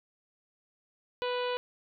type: harmonic tone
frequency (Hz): 493.9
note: B4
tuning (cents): 0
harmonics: 1 / 2 / 3 / 4 / 5 / 6 / 7 / 8 / 9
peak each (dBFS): -31 / -36 / -42 / -48 / -43 / -42 / -47 / -47 / -53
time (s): 1.22-1.57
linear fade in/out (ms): 0
effects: none